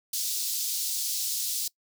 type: high-pass noise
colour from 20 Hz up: pink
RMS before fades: -30 dBFS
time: 0.13-1.68 s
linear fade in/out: 5 ms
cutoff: 4300 Hz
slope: 24 dB/octave
effects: noise-tail reverb RT60 0.1 s tail -23 dB re dry